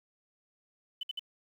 sine tone bursts, 3017 Hz, F#7, 33 cents sharp, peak -33 dBFS, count 3, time 1.01-1.194 s, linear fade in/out 5 ms, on 22 ms, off 59 ms, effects 10-bit

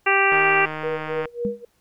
harmonic tone, 392 Hz, G4, in tune, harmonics 1 / 2 / 3 / 4 / 5 / 6 / 7, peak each -23 / -23 / -23 / -23 / -23 / -23 / -23 dBFS, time 0.06-0.66 s, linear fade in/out 10 ms
click train, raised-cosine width 0.5 ms, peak -15 dBFS, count 146, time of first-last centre 0.32-1.255 s, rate 155 Hz
sine tone with tremolo, 477.1 Hz, A#4, 40 cents sharp, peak -22 dBFS, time 0.83-1.65 s, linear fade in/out 5 ms, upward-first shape sine, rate 3.6 Hz, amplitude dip 95%
sine tone with exponential decay, 204.8 Hz, G#3, 24 cents flat, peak -20 dBFS, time 1.45-1.63 s, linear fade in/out 0 ms, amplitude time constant 39 ms
effects pink hiss -65 dBFS RMS until 1.8 s

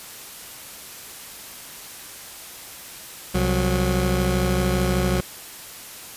20% pulse tone pair together, 65.1 / 182.38 Hz, C2 / F#3, -8 / -25 cents, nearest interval octave + tritone, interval 1783 cents, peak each -17 dBFS, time 3.34-5.21 s, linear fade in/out 10 ms, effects white hiss -39 dBFS RMS until 6.16 s + resampled to 32000 Hz

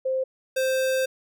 sine / square tone pair in turn, 523.3 / 523.3 Hz, C5 / C5, 0 / 0 cents, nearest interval unison, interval 0 cents, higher neither, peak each -22 dBFS, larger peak neither, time 0.05-0.24 / 0.56-1.06 s, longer second, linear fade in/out 10 ms, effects none

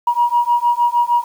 sine beating tone pair, 953 / 959.5 Hz, A#5 / A#5, +38 / +50 cents, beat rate 6.5 Hz, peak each -15 dBFS, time 0.07-1.24 s, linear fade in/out 5 ms, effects tanh soft clip ceiling -5 dBFS + 7-bit

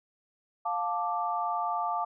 sine chord, D minor, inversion first, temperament just, 704.8 / 881 / 1174.7 Hz, F5 / A5 / D6, +16 / +2 / 0 cents, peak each -32 dBFS, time 0.65-2.05 s, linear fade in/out 10 ms, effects none

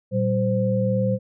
sine tone cluster, 115.8 / 192.7 / 519 Hz, A#2 / G3 / C5, -11 / -29 / -14 cents, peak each -23 dBFS, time 0.11-1.19 s, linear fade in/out 50 ms, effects none

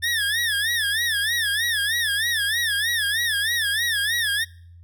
25% pulse tone with vibrato, 1760 Hz, A6, in tune, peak -17 dBFS, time 0.02-4.45 s, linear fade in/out 20 ms, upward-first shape sine, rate 3.2 Hz, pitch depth 150 cents each way, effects noise-tail reverb RT60 0.6 s tail -25 dB re dry + added 86 Hz sine -43 dBFS peak until 4.83 s

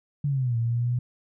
sine linear two-way sweep, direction down then up, 146.83 to 114.9 to 123.7 Hz, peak -22 dBFS, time 0.24-0.99 s, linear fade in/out 5 ms, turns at 0.57 s, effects none

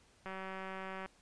click train, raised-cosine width 0.5 ms, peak -29 dBFS, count 153, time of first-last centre 0.26-1.06 s, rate 190 Hz, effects pink hiss -67 dBFS RMS until 1.21 s + resampled to 22050 Hz

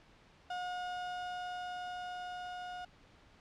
35% pulse tone with level ramp, 721 Hz, F#5, 45 cents flat, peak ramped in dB -35 to -40 dBFS, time 0.5-2.85 s, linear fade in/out 5 ms, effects pink hiss -62 dBFS RMS until 3.4 s + low-pass 4000 Hz 12 dB/octave

